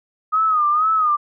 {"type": "tone with vibrato", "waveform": "sine", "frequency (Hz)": 1244.5, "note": "D#6", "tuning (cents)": 0, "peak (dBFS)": -14, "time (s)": [0.32, 1.17], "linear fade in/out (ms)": 20, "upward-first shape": "sine", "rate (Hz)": 2.1, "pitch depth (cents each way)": 88, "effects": []}